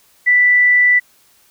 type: tone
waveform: sine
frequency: 1975.5 Hz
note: B6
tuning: in tune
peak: -8 dBFS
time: 0.26-1 s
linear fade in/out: 20 ms
effects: white hiss -53 dBFS RMS until 1.5 s